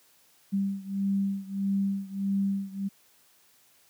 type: beating tone pair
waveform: sine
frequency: 196.2 / 197.8 Hz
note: G3 / G3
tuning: +2 / +16 cents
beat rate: 1.6 Hz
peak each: -28 / -30 dBFS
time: 0.52-2.89 s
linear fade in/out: 20 ms
effects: white hiss -62 dBFS RMS until 3.89 s + high-pass 80 Hz 12 dB/octave